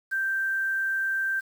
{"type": "tone with quantisation", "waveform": "sine", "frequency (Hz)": 1568, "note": "G6", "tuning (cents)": 0, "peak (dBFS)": -24, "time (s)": [0.11, 1.41], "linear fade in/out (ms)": 20, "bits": 8, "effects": []}